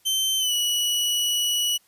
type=tone with pitch glide; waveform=sawtooth; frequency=3100 to 2936 Hz; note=G7 to F#7; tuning=-20 to -14 cents; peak=-18 dBFS; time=0.05-1.78 s; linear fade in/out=20 ms; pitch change=-94 cents; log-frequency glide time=0.38-0.53 s; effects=white hiss -61 dBFS RMS until 1.87 s + resampled to 32000 Hz